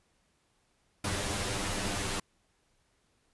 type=noise with comb filter; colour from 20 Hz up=pink; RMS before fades=-33 dBFS; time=1.04-2.2 s; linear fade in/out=5 ms; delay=10 ms; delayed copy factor=+0.85; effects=pink hiss -72 dBFS RMS until 3.33 s + resampled to 24000 Hz